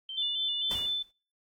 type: tone with vibrato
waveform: sine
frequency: 3015 Hz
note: F#7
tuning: 32 cents sharp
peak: -36 dBFS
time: 0.09-0.86 s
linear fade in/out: 2 ms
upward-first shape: square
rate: 3.8 Hz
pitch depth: 58 cents each way
type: tone with tremolo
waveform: sine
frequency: 3520 Hz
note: A7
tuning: in tune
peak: -27 dBFS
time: 0.17-1.03 s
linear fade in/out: 10 ms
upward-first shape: sine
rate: 4.4 Hz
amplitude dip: 30%
type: noise with exponential decay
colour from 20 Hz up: pink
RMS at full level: -37 dBFS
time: 0.71-1.11 s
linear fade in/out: 1 ms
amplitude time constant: 86 ms
effects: noise-tail reverb RT60 0.4 s tail -26 dB re dry + AAC 64 kbps